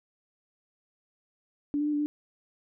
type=tone with pitch steps; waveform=sine; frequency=289.9 / 295.8 / 298.8 / 292.7 / 296.7 Hz; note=D4 / D4 / D4 / D4 / D4; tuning=-22 / +13 / +30 / -6 / +18 cents; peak=-25 dBFS; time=1.74-2.06 s; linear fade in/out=0 ms; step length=64 ms; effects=none